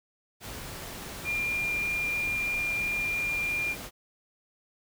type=tone in noise; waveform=sine; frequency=2399 Hz; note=D7; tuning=36 cents sharp; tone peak=-27 dBFS; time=1.24-3.76 s; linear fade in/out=50 ms; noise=pink; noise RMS=-40 dBFS; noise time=0.4-3.91 s; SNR=+10 dB; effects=none